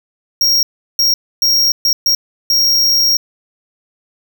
square tone bursts at uneven times, 5588 Hz, F8, in tune, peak -10 dBFS, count 6, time 0.41-0.63 / 0.99-1.14 / 1.42-1.72 / 1.85-1.93 / 2.06-2.15 / 2.5-3.17 s, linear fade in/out 2 ms, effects none

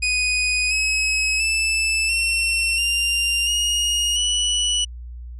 sawtooth tone with pitch steps, 2489 / 2560 / 2634 / 2710 / 2787 / 2867 / 2950 Hz, D#7 / D#7 / E7 / E7 / F7 / F7 / F#7, 0 / +49 / -2 / +47 / -4 / +45 / -6 cents, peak -15 dBFS, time 0.02-4.85 s, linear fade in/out 10 ms, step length 690 ms, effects added 60 Hz sine -32 dBFS peak until 5.39 s + resampled to 24000 Hz

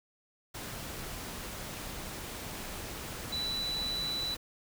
sine tone in noise, 3965 Hz, B7, 6 cents sharp, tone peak -32 dBFS, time 3.32-4.35 s, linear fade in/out 10 ms, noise pink, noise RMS -41 dBFS, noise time 0.54-4.37 s, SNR +6 dB, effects none

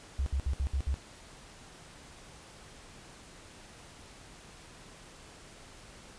sine tone bursts, 67.7 Hz, C#2, 40 cents flat, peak -27 dBFS, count 6, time 0.19-0.942 s, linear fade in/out 0 ms, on 72 ms, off 64 ms, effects pink hiss -52 dBFS RMS until 6.18 s + resampled to 22050 Hz

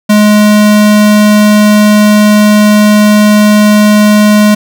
square tone, 209.9 Hz, G#3, 19 cents sharp, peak -3 dBFS, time 0.09-4.55 s, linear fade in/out 10 ms, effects none

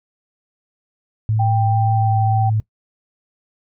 sine tone with vibrato, 108.7 Hz, A2, 21 cents flat, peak -15 dBFS, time 1.29-2.6 s, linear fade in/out 0 ms, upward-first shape sine, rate 2 Hz, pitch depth 15 cents each way
sine tone with pitch glide, 787 to 774.4 Hz, G5 to G5, +7 to -21 cents, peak -18 dBFS, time 1.39-2.5 s, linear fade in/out 10 ms, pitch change -28 cents, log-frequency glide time 1.77-2.37 s
effects noise-tail reverb RT60 0.1 s tail -20 dB re dry

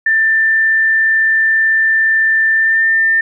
sine tone with pitch glide, 1781 to 1799.6 Hz, A6 to A6, +21 to +39 cents, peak -9 dBFS, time 0.06-3.21 s, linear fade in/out 5 ms, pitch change +18 cents, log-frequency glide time 2.54-2.85 s, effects none

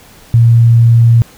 sine tone, 116.54 Hz, A#2, in tune, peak -3 dBFS, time 0.34-1.22 s, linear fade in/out 0 ms, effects pink hiss -40 dBFS RMS until 1.37 s

